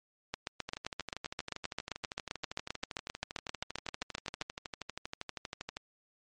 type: two click trains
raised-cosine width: 0.2 ms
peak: -17 / -21 dBFS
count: 32 / 65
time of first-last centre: 0.34-4.414 / 0.69-5.769 s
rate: 7.61 / 12.6 Hz
effects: MP3 48 kbps